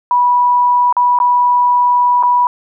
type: tone with dropouts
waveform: sine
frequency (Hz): 979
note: B5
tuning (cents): -15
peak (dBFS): -8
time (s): 0.11-2.47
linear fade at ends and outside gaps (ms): 1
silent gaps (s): 0.926-0.967 / 1.188-1.201 / 2.227-2.234
effects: none